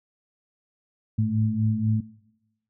sine tone cluster, 106.8 / 110.9 / 218.1 Hz, G#2 / A2 / A3, +49 / +14 / -15 cents, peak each -25 dBFS, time 1.18-2.01 s, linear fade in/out 10 ms, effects noise-tail reverb RT60 1.0 s tail -22 dB re dry

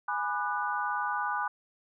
sine chord, G# half-diminished seventh, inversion none, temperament equal with one note detuned, 830.6 / 987.8 / 1202.1 / 1480 Hz, G#5 / B5 / D6 / F#6, 0 / 0 / +40 / 0 cents, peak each -34 dBFS, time 0.08-1.48 s, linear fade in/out 5 ms, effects none

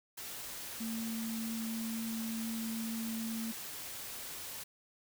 sine tone in noise, 225.5 Hz, A3, 43 cents sharp, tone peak -36 dBFS, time 0.8-3.52 s, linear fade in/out 10 ms, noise white, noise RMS -44 dBFS, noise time 0.17-4.64 s, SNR +5 dB, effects none

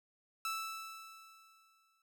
sawtooth tone with exponential decay, 1318.5 Hz, E6, in tune, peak -31 dBFS, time 0.45-2.02 s, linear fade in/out 2 ms, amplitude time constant 340 ms, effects none

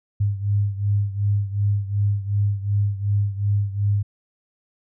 sine beating tone pair, 100.9 / 103.6 Hz, G#2 / G#2, -49 / -4 cents, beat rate 2.7 Hz, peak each -20 / -24 dBFS, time 0.2-4.03 s, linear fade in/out 10 ms, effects none

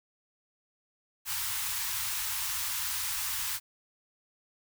white band-stop noise, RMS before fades -33 dBFS, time 1.25-3.6 s, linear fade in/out 50 ms, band 120 to 840 Hz, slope 96 dB/octave, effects none

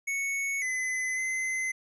square tone with pitch steps, 2214 / 2027 / 2052 Hz, C#7 / B6 / C7, -3 / +45 / -34 cents, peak -29 dBFS, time 0.07-1.72 s, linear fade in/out 10 ms, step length 550 ms, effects resampled to 24000 Hz

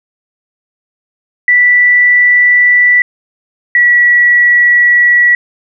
sine tone pair in turn, 1967 / 1937.7 Hz, B6 / B6, -7 / -33 cents, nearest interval unison, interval 26 cents, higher first, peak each -4 dBFS, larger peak neither, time 1.48-3.02 / 3.75-5.35 s, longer second, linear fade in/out 2 ms, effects none

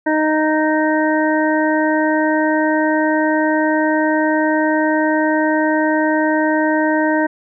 harmonic tone, 310 Hz, D#4, 6 cents flat, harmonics 1 / 2 / 3 / 5 / 6, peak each -16 / -19 / -21 / -23 / -24 dBFS, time 0.06-7.27 s, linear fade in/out 10 ms, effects none

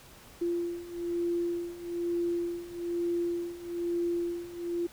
sine beating tone pair, 344.1 / 345.2 Hz, F4 / F4, -26 / -20 cents, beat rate 1.1 Hz, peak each -34 / -31 dBFS, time 0.41-4.87 s, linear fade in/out 10 ms, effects pink hiss -53 dBFS RMS until 4.92 s

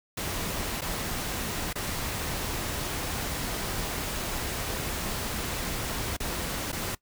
pink noise with dropouts, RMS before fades -32 dBFS, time 0.17-6.95 s, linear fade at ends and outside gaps 5 ms, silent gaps 0.81-0.817 / 1.73-1.755 / 6.168-6.201 / 6.719-6.727 s, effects noise-tail reverb RT60 0.1 s tail -20 dB re dry

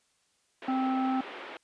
pink band-pass noise, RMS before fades -43 dBFS, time 0.62-1.57 s, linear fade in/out 2 ms, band 340 to 3100 Hz, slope 24 dB/octave
harmonic tone, 261.6 Hz, C4, in tune, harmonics 1 / 3 / 5, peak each -27 / -31 / -38 dBFS, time 0.68-1.21 s, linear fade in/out 5 ms
effects white hiss -71 dBFS RMS until 1.63 s + resampled to 22050 Hz

